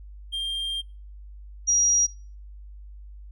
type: tone pair in turn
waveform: triangle / sine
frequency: 3193 / 5735 Hz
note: G7 / F8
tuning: +31 / +45 cents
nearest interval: minor seventh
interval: 1014 cents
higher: second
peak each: -25 / -17 dBFS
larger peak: second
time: 0.32-0.82 / 1.67-2.07 s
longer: first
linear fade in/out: 20 ms
effects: noise-tail reverb RT60 0.4 s tail -25 dB re dry + added 50 Hz sine -40 dBFS peak until 3.31 s